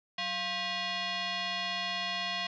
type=tone with frequency modulation; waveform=sine; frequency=698.5 Hz; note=F5; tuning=in tune; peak=-31 dBFS; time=0.18-2.47 s; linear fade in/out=5 ms; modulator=884 Hz; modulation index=4.2; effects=none